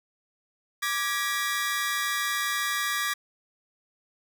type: chord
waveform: sawtooth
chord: G# diminished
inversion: second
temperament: equal with one note detuned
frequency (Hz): 1174.7 / 1661.2 / 1929.3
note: D6 / G#6 / B6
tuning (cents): 0 / 0 / -41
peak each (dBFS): -27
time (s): 0.82-3.14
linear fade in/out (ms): 10
effects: none